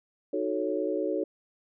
sine chord, D# half-diminished seventh, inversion none, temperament equal, 311.1 / 370 / 440 / 554.4 Hz, D#4 / F#4 / A4 / C#5, 0 / 0 / 0 / 0 cents, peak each -32 dBFS, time 0.33-1.24 s, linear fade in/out 5 ms, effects none

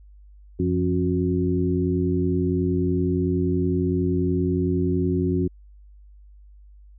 harmonic tone with a mistuned harmonic, 90.7 Hz, F#2, 34 cents flat, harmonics 1 / 2 / 3 / 4, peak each -25 / -25 / -25 / -25 dBFS, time 0.59-5.48 s, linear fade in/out 10 ms, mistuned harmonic 2, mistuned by -76 cents, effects added 50 Hz sine -45 dBFS peak until 6.98 s

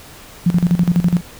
sine tone with tremolo, 174.61 Hz, F3, in tune, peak -9 dBFS, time 0.46-1.21 s, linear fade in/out 5 ms, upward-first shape square, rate 12 Hz, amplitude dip 80%, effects pink hiss -39 dBFS RMS until 1.39 s

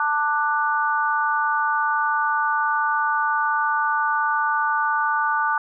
harmonic tone, 295.7 Hz, D4, 12 cents sharp, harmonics 3 / 4 / 5, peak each -23 / -23 / -23 dBFS, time 0-5.58 s, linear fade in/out 2 ms, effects none

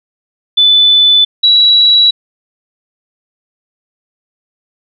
sine tone pair in turn, 3498 / 3908 Hz, A7 / B7, -11 / -19 cents, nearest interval major second, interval 192 cents, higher second, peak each -4 dBFS, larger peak neither, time 0.57-1.25 / 1.43-2.11 s, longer neither, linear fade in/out 10 ms, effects none

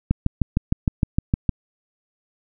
click train, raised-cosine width 5 ms, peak -5 dBFS, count 10, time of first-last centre 0.11-1.492 s, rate 6.51 Hz, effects none

